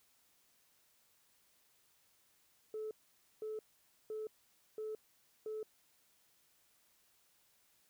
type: tone bursts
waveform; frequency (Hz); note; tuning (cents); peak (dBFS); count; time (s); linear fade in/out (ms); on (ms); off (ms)
sine; 433; A4; -28; -38; 5; 2.74-5.63; 2; 170; 510
effects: tanh soft clip ceiling -36 dBFS + white hiss -72 dBFS RMS until 7.89 s